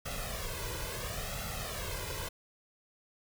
pink noise with flanger, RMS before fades -38 dBFS, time 0.05-2.29 s, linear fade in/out 10 ms, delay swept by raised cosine 1.5 to 2.01 ms, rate 0.73 Hz, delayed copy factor +0.8, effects none

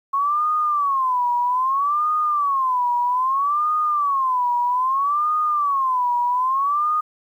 sine tone with vibrato, 1090 Hz, C#6, 29 cents flat, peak -17 dBFS, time 0.13-7.01 s, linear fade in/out 10 ms, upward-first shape sine, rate 0.62 Hz, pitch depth 210 cents each way, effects 9-bit

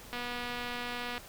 click train, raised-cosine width 0.3 ms, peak -22 dBFS, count 256, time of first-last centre 0.13-1.179 s, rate 243 Hz, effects pink hiss -50 dBFS RMS until 1.28 s

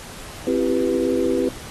sine chord, C major seventh, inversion none, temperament equal with one note detuned, 261.6 / 335.4 / 392 / 493.9 Hz, C4 / E4 / G4 / B4, 0 / +30 / 0 / 0 cents, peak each -23 dBFS, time 0.47-1.49 s, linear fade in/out 2 ms, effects pink hiss -38 dBFS RMS until 1.7 s + AAC 32 kbps

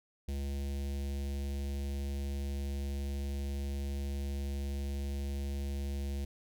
square tone with notch filter, 69.7 Hz, C#2, 10 cents sharp, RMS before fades -36 dBFS, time 0.28-6.25 s, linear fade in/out 5 ms, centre 1200 Hz, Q 0.52, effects none

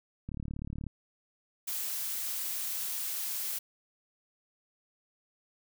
click train, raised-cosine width 5 ms, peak -26 dBFS, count 22, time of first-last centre 0.29-0.867 s, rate 36.4 Hz
blue noise, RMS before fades -35 dBFS, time 1.67-3.59 s, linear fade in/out 10 ms
effects none

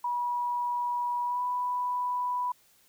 sine tone with pitch glide, 970 to 988.1 Hz, B5 to B5, -31 to +1 cents, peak -27 dBFS, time 0.04-2.52 s, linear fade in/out 5 ms, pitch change +32 cents, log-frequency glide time 1.25-1.41 s, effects white hiss -63 dBFS RMS until 2.88 s

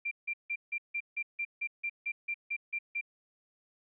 sine tone bursts, 2370 Hz, D7, 15 cents sharp, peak -31 dBFS, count 14, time 0.05-3.012 s, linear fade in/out 10 ms, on 63 ms, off 160 ms, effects none

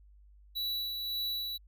square tone with tremolo, 3935 Hz, B7, 7 cents flat, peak -32 dBFS, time 0.55-1.58 s, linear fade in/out 20 ms, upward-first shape sine, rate 1.8 Hz, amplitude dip 35%, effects added 50 Hz sine -55 dBFS peak until 1.67 s

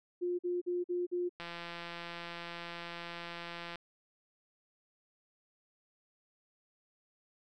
sine tone bursts, 354.4 Hz, F4, 25 cents sharp, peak -31 dBFS, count 5, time 0.21-1.294 s, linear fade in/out 20 ms, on 180 ms, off 46 ms
click train, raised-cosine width 0.3 ms, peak -27 dBFS, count 404, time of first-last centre 1.4-3.757 s, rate 171 Hz
effects none

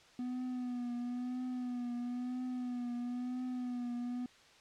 triangle tone with vibrato, 246.9 Hz, B3, in tune, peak -34 dBFS, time 0.19-4.26 s, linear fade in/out 2 ms, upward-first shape triangle, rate 1 Hz, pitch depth 47 cents each way, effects white hiss -61 dBFS RMS until 4.6 s + low-pass 5000 Hz 12 dB/octave

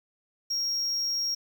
triangle tone, 5588 Hz, F8, in tune, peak -25 dBFS, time 0.5-1.35 s, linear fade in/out 10 ms, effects 9-bit

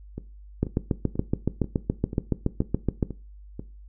two click trains, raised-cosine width 3 ms, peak -20 / -9 dBFS, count 8 / 18, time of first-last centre 0.18-3.595 / 0.63-3.028 s, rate 2.05 / 7.09 Hz, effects noise-tail reverb RT60 0.3 s tail -17 dB re dry + added 50 Hz sine -43 dBFS peak until 3.88 s

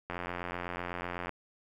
click train, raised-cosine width 0.5 ms, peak -21 dBFS, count 106, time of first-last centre 0.1-1.293 s, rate 88 Hz, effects 10-bit

